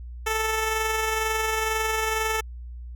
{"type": "tone with amplitude modulation", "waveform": "10% pulse", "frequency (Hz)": 440, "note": "A4", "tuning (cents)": 0, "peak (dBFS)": -14, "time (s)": [0.26, 2.41], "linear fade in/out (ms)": 10, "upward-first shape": "sine", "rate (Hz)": 22.1, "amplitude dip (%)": 30, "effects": ["added 60 Hz sine -35 dBFS peak until 2.95 s"]}